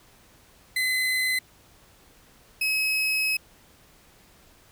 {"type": "tone pair in turn", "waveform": "35% pulse", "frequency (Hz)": [2032, 2560], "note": ["B6", "D#7"], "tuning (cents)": [49, 49], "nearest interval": "major third", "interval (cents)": 400, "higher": "second", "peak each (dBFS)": -21, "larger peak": "neither", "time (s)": [[0.76, 1.39], [2.61, 3.37]], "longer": "second", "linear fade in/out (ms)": 5, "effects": ["pink hiss -56 dBFS RMS until 4.71 s"]}